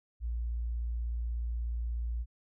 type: tone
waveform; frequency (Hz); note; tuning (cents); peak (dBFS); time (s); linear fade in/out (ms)
sine; 58.27; A#1; 0; -31; 0.2-2.26; 50
effects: none